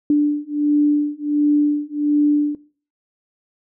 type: beating tone pair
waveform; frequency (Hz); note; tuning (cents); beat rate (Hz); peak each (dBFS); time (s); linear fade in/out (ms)
sine; 293.7 / 295.1; D4 / D4; 0 / +8; 1.4; -17; 0.1-2.55; 2
effects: noise-tail reverb RT60 0.4 s tail -19 dB re dry